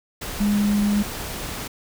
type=tone in noise; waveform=sine; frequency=205.8 Hz; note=G#3; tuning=16 cents flat; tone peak=-17 dBFS; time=0.4-1.03 s; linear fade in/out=10 ms; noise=pink; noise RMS=-31 dBFS; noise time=0.21-1.68 s; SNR=+11 dB; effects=none